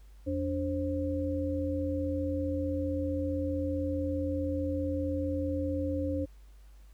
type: tone cluster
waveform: sine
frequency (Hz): 85.4 / 289.6 / 529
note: F2 / D4 / C5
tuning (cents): -38 / -24 / +19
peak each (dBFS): -34 / -32 / -34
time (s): 0.26-6.26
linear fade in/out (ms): 20
effects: added 50 Hz sine -50 dBFS peak until 6.93 s + pink hiss -67 dBFS RMS until 6.93 s